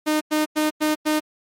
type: tone bursts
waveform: sawtooth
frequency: 306.4 Hz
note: D#4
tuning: 27 cents flat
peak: -14 dBFS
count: 5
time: 0.06-1.202 s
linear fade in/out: 20 ms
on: 150 ms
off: 98 ms
effects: MP3 64 kbps